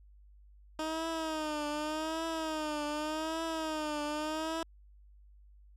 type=tone with vibrato; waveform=15% pulse; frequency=311.1 Hz; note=D#4; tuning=in tune; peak=-27 dBFS; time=0.79-4.63 s; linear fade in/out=2 ms; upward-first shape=triangle; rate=0.85 Hz; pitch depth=96 cents each way; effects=added 50 Hz sine -55 dBFS peak until 5.76 s + low-pass 9000 Hz 12 dB/octave